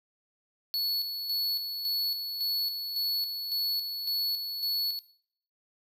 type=tone with tremolo; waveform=square; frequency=4407 Hz; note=C#8; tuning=11 cents flat; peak=-28 dBFS; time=0.74-4.99 s; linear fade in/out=0 ms; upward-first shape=square; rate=1.8 Hz; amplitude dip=50%; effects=noise-tail reverb RT60 0.6 s tail -17 dB re dry